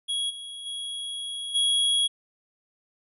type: tone with level steps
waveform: square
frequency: 3322 Hz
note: G#7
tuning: in tune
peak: -26 / -37 / -32 / -21 dBFS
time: 0.08-2.08 s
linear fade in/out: 20 ms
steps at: 0.29 / 0.65 / 1.54 s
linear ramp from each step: 20 ms
effects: resampled to 32000 Hz